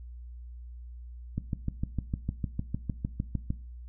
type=click train; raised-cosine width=5 ms; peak=-17 dBFS; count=15; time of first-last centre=1.38-3.504 s; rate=6.59 Hz; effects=noise-tail reverb RT60 0.4 s tail -18 dB re dry + added 60 Hz sine -41 dBFS peak until 3.88 s